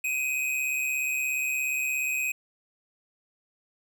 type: tone with amplitude modulation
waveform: square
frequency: 2512 Hz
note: D#7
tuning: 16 cents sharp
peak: -24 dBFS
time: 0.04-2.32 s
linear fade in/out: 5 ms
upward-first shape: sine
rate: 137 Hz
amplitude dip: 60%
effects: none